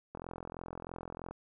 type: click train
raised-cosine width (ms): 1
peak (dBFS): -28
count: 51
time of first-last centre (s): 0.15-1.31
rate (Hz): 43.1
effects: none